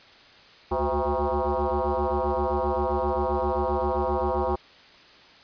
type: tone with frequency modulation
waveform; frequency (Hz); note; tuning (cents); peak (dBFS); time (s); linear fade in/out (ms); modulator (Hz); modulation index
sine; 215.2; A3; -38; -22; 0.71-4.56; 10; 146; 5.9
effects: white hiss -51 dBFS RMS until 5.43 s + resampled to 11025 Hz